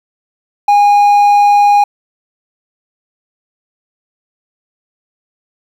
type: tone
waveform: triangle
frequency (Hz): 819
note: G#5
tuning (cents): -24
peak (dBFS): -3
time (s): 0.68-1.84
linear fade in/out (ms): 5
effects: 7-bit